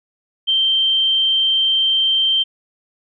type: tone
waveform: sine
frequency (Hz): 3136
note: G7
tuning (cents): 0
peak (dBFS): -13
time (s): 0.47-2.44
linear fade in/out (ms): 20
effects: none